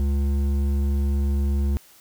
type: tone with hard clipping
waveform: sine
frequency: 70 Hz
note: C#2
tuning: 18 cents sharp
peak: -21 dBFS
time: 0-1.77 s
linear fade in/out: 0 ms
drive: 9 dB
effects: white hiss -52 dBFS RMS until 2 s